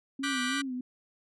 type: tone with vibrato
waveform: sine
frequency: 263.8 Hz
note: C4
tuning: 14 cents sharp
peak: -32 dBFS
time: 0.19-0.81 s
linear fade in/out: 5 ms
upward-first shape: sine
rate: 3.1 Hz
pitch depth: 98 cents each way
type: chord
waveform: 25% pulse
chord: G major seventh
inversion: second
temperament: just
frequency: 1176 / 1470 / 1568 / 1960 Hz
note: D6 / F#6 / G6 / B6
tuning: +2 / -12 / 0 / -14 cents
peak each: -32 dBFS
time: 0.23-0.62 s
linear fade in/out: 10 ms
effects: resampled to 22050 Hz